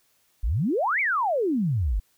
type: exponential two-way sweep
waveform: sine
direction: up then down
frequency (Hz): 43.65 to 2349 to 43.65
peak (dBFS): -21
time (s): 0.43-2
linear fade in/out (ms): 10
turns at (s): 1
effects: white hiss -66 dBFS RMS until 2.17 s